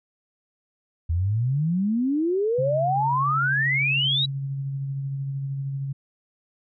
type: exponential sweep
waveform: sine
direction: up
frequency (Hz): 79.2 to 3947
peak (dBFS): -20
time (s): 1.09-4.26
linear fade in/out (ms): 10
type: tone with tremolo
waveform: sine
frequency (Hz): 137.4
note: C#3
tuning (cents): -15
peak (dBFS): -25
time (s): 2.58-5.93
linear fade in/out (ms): 10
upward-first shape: sine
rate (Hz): 13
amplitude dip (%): 25
effects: none

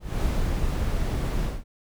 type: noise with ADSR envelope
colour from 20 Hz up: brown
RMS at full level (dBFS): -23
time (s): 0-1.64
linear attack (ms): 220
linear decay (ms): 330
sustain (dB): -2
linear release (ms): 200
effects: none

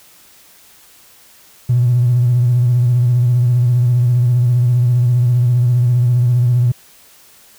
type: tone with vibrato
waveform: triangle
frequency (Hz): 122.2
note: B2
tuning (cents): -18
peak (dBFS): -6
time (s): 1.69-6.72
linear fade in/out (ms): 10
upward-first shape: sine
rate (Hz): 15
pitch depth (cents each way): 48
effects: tanh soft clip ceiling -7 dBFS + white hiss -46 dBFS RMS until 7.58 s

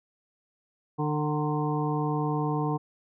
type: harmonic tone with a mistuned harmonic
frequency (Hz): 150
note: D3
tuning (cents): +37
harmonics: 1 / 2 / 3 / 5 / 6 / 7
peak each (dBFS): -28 / -31 / -33 / -35 / -36 / -36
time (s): 0.98-2.78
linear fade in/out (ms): 20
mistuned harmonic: 6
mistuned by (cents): +40
effects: none

